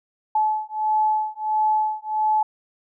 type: beating tone pair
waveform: sine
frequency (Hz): 860 / 861.5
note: A5 / A5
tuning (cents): -40 / -37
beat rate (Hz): 1.5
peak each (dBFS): -22 / -22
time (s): 0.35-2.43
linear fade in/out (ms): 5
effects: none